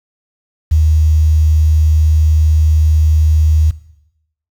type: tone with quantisation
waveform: sine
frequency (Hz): 77.78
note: D#2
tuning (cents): 0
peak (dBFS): -7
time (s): 0.71-3.71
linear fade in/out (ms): 10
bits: 6
effects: noise-tail reverb RT60 0.8 s tail -17 dB re dry